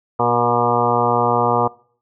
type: harmonic tone with a mistuned harmonic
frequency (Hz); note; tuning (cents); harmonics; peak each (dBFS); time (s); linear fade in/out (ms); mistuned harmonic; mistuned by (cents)
120; B2; -49; 1 / 2 / 3 / 4 / 5 / 6 / 7 / 8 / 9 / 10; -26 / -26 / -27 / -21 / -27 / -21 / -23 / -21 / -25 / -23; 0.19-1.68; 10; 3; +25
effects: noise-tail reverb RT60 0.5 s tail -22 dB re dry